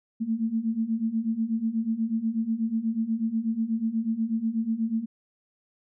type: beating tone pair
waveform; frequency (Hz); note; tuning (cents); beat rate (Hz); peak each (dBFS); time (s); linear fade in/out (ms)
sine; 220 / 228.2; A3 / A#3; 0 / -37; 8.2; -29 / -26; 0.2-5.06; 20
effects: none